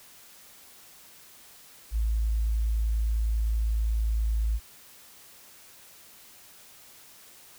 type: tone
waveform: sine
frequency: 54.9 Hz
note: A1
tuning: 3 cents flat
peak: -23 dBFS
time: 1.91-4.6 s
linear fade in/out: 50 ms
effects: white hiss -52 dBFS RMS until 7.58 s